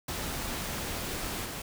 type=noise with level steps; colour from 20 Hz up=pink; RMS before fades=-35 / -38 dBFS; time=0.08-1.62 s; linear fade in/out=5 ms; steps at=1.44 s; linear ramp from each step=20 ms; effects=none